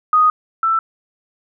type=tone pair in turn; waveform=sine; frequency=1244.5 / 1328.8 Hz; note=D#6 / E6; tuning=0 / +13 cents; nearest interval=minor second; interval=113 cents; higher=second; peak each=-9 / -13 dBFS; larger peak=first; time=0.13-0.3 / 0.63-0.79 s; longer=first; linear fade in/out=2 ms; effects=none